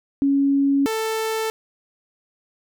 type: tone pair in turn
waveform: sine / sawtooth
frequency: 277.9 / 442.4 Hz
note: C#4 / A4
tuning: +4 / +9 cents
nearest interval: minor sixth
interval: 805 cents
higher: second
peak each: -15 / -18 dBFS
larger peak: first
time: 0.22-0.86 / 0.86-1.5 s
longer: neither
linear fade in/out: 0 ms
effects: none